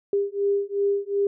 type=beating tone pair; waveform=sine; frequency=400 / 402.7 Hz; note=G4 / G4; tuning=+35 / +47 cents; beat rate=2.7 Hz; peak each=-24 dBFS; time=0.13-1.27 s; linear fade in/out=2 ms; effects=none